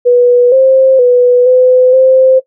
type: tone with pitch steps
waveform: sine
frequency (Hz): 489 / 528 / 492.9 / 507 / 522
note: B4 / C5 / B4 / B4 / C5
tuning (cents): -17 / +16 / -3 / +45 / -4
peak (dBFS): -3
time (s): 0.05-2.4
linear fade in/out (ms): 20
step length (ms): 470
effects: noise-tail reverb RT60 0.1 s tail -17 dB re dry